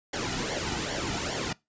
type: noise with flanger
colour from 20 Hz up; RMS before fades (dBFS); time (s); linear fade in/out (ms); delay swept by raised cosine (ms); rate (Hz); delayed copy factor
pink; -31; 0.13-1.53; 5; 0.78 to 1.88; 2.5; -0.7
effects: noise-tail reverb RT60 0.2 s tail -22 dB re dry + resampled to 16000 Hz